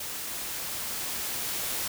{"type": "noise with level ramp", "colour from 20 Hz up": "white", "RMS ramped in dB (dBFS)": [-36, -31], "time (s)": [0, 1.88], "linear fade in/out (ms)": 5, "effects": []}